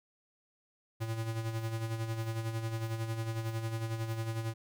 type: tone with tremolo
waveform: square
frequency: 112.7 Hz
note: A2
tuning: 42 cents sharp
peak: -32 dBFS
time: 1-4.54 s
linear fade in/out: 20 ms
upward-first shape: sine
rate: 11 Hz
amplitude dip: 55%
effects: none